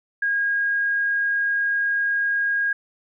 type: tone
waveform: sine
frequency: 1632 Hz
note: G#6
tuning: 31 cents flat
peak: -19 dBFS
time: 0.22-2.73 s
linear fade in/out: 5 ms
effects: none